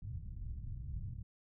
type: low-pass noise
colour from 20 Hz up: white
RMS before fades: -43 dBFS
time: 0.02-1.23 s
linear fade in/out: 2 ms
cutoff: 110 Hz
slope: 24 dB/octave
effects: none